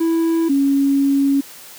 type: tone pair in turn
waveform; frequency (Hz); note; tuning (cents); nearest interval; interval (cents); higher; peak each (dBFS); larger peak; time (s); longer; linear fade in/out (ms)
triangle / sine; 329.6 / 277.2; E4 / C#4; 0 / 0; minor third; 300; first; -12; neither; 0-0.49 / 0.49-1.41; second; 10
effects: white hiss -39 dBFS RMS until 1.78 s + high-pass 150 Hz 12 dB/octave